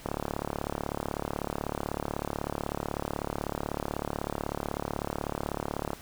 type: click train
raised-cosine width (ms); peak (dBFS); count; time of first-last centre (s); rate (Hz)
1; -16; 213; 0.06-5.933; 36.1
effects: pink hiss -49 dBFS RMS until 6.01 s